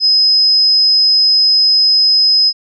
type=tone; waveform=sine; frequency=5070 Hz; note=D#8; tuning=32 cents sharp; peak=-7 dBFS; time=0-2.53 s; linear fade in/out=50 ms; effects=none